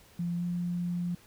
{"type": "tone with pitch glide", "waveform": "sine", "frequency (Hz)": [172.7, 175.21], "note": ["F3", "F3"], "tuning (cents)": [-19, 6], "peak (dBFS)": -29, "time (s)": [0.19, 1.15], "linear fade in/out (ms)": 5, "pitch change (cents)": 25, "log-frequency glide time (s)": [0.37, 0.43], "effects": ["pink hiss -58 dBFS RMS until 1.26 s"]}